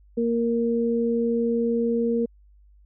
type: tone pair together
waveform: sine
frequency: 233.1 / 466.2 Hz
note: A#3 / A#4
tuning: 0 / 0 cents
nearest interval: octave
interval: 1200 cents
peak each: -23 dBFS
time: 0.17-2.26 s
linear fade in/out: 10 ms
effects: added 50 Hz sine -51 dBFS peak until 2.85 s